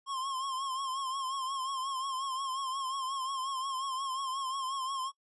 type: tone with vibrato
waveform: square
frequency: 1067 Hz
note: C6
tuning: 34 cents sharp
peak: -34 dBFS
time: 0.06-5.12 s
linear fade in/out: 50 ms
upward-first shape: triangle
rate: 5.6 Hz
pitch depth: 77 cents each way
effects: noise-tail reverb RT60 0.1 s tail -23 dB re dry + resampled to 24000 Hz